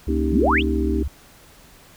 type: tone with vibrato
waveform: sine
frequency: 68.9 Hz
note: C#2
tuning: 10 cents flat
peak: -22 dBFS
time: 0.07-1.08 s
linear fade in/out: 5 ms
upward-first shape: square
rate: 2.2 Hz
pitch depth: 15 cents each way
type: chord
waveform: sine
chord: Eb dominant seventh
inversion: second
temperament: equal with one note detuned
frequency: 233.1 / 277.2 / 312.4 / 392 Hz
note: Bb3 / Db4 / Eb4 / G4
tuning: 0 / 0 / +7 / 0 cents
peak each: -26 / -28 / -24 / -26 dBFS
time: 0.08-1.03 s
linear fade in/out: 5 ms
type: exponential sweep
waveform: sine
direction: up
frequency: 127.5 to 3729 Hz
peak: -16 dBFS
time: 0.31-0.63 s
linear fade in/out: 50 ms
effects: pink hiss -49 dBFS RMS until 1.96 s